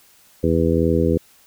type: harmonic tone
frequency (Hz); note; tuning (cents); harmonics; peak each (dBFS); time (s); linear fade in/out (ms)
82.41; E2; 0; 1 / 2 / 3 / 4 / 5 / 6; -22 / -22 / -22 / -22 / -22 / -22; 0.43-1.18; 10
effects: white hiss -53 dBFS RMS until 1.46 s